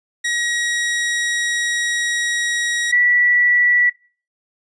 sawtooth / sine tone pair in turn, 1901 / 1952.2 Hz, A#6 / B6, +33 / -21 cents, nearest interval unison, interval 46 cents, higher second, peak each -15 / -11 dBFS, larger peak second, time 0.24-2.92 / 2.92-3.9 s, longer first, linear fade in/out 10 ms, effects noise-tail reverb RT60 0.4 s tail -22 dB re dry + resampled to 22050 Hz

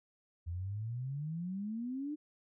sine exponential sweep, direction up, 82.41 to 307.4 Hz, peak -36 dBFS, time 0.46-2.16 s, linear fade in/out 20 ms, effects none

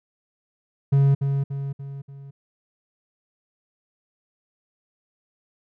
triangle tone with echo, 138.59 Hz, C#3, in tune, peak -12 dBFS, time 0.92-1.15 s, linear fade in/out 10 ms, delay 290 ms, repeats 4, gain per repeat -6 dB, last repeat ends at 2.31 s, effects none

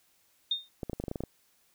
sine tone with exponential decay, 3662 Hz, A#7, 32 cents flat, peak -23 dBFS, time 0.51-0.69 s, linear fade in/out 5 ms, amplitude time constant 37 ms
clicks, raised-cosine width 2 ms, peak -21 dBFS, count 10, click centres 0.832 / 0.897 / 0.932 / 1 / 1.039 / 1.082 / 1.114 / 1.158 / 1.206 / 1.237 s
effects white hiss -68 dBFS RMS until 1.74 s

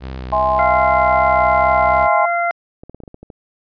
sawtooth tone with vibrato, 64.3 Hz, C2, 30 cents flat, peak -22 dBFS, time 0-2.09 s, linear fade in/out 50 ms, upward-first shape sine, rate 2.6 Hz, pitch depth 38 cents each way
sine chord, E augmented, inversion none, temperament equal with one note detuned, 646.8 / 830.6 / 1046.5 Hz, E5 / G#5 / B#5, -33 / 0 / 0 cents, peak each -18 / -17 / -17 dBFS, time 0.32-2.26 s, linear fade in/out 10 ms
harmonic tone, 690 Hz, F5, 21 cents flat, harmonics 1 / 2 / 3, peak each -17 / -21 / -23 dBFS, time 0.59-2.51 s, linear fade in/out 0 ms
clicks, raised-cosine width 2 ms, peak -23 dBFS, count 9, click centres 2.835 / 2.896 / 2.946 / 3.003 / 3.036 / 3.078 / 3.144 / 3.23 / 3.302 s
effects resampled to 11025 Hz

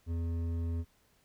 sine tone with hard clipping, 83.8 Hz, E2, 29 cents sharp, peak -33 dBFS, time 0.06-0.85 s, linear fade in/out 50 ms, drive 9 dB, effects pink hiss -69 dBFS RMS until 1.24 s

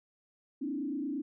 sine tone with frequency modulation, 285 Hz, C#4, 48 cents sharp, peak -32 dBFS, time 0.61-1.22 s, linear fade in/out 10 ms, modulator 28.7 Hz, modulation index 1.2, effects none

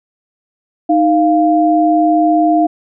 sine tone pair together, 311.1 / 696 Hz, D#4 / F5, 0 / -6 cents, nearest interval octave + major second, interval 1394 cents, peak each -11 dBFS, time 0.89-2.67 s, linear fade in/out 10 ms, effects none

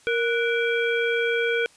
harmonic tone with a mistuned harmonic, 466.2 Hz, A#4, in tune, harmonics 1 / 3 / 5 / 7, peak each -23 / -26 / -28 / -34 dBFS, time 0.07-1.66 s, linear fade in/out 0 ms, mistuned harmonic 3, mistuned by +95 cents, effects white hiss -55 dBFS RMS until 1.76 s + resampled to 22050 Hz

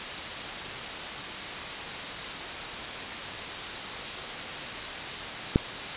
click, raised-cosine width 3 ms, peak -6 dBFS, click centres 5.559 s, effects white hiss -34 dBFS RMS until 5.96 s + resampled to 8000 Hz

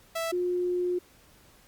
sawtooth / sine tone pair in turn, 659.3 / 357.4 Hz, E5 / F4, 0 / +40 cents, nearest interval major seventh, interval 1060 cents, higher first, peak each -25 dBFS, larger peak neither, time 0.15-0.32 / 0.32-0.99 s, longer second, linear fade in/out 10 ms, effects pink hiss -58 dBFS RMS until 1.67 s + Opus 48 kbps

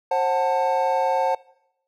triangle chord, F# diminished, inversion second, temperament just, 532.8 / 740 / 888 Hz, C5 / F#5 / A5, +31 / 0 / +16 cents, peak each -21 / -22 / -21 dBFS, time 0.11-1.35 s, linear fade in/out 5 ms, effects noise-tail reverb RT60 0.8 s tail -21 dB re dry

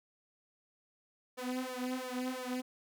sawtooth tone with flanger, 253.7 Hz, B3, 47 cents sharp, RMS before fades -38 dBFS, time 1.37-2.62 s, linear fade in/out 20 ms, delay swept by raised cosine 1.7 to 4.4 ms, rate 2.9 Hz, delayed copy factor +1, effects none

